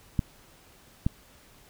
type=clicks; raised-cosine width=5 ms; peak=-11 dBFS; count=2; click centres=0.192 / 1.065 s; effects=pink hiss -56 dBFS RMS until 1.69 s